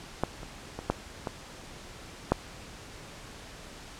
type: clicks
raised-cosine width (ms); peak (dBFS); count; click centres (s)
1; -11 / -28 / -21 / -10 / -17 / -7; 6; 0.236 / 0.432 / 0.79 / 0.9 / 1.272 / 2.32
effects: pink hiss -46 dBFS RMS until 3.99 s + low-pass 8000 Hz 12 dB/octave